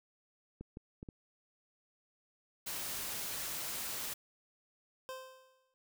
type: clicks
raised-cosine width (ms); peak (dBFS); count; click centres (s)
3; -32; 4; 0.61 / 0.771 / 1.029 / 1.088
type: noise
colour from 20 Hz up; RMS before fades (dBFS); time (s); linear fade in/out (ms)
white; -40; 2.66-4.14; 10
type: tone with exponential decay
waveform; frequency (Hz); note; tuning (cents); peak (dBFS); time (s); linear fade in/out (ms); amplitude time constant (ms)
25% pulse; 520; C5; -11; -36; 5.09-5.74; 0; 140
effects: none